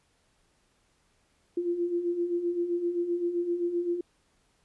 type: beating tone pair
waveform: sine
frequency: 341.2 / 348.9 Hz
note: F4 / F4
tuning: -40 / -2 cents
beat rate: 7.7 Hz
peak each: -34 / -27 dBFS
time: 1.57-4.01 s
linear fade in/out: 5 ms
effects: pink hiss -69 dBFS RMS until 4.64 s + resampled to 24000 Hz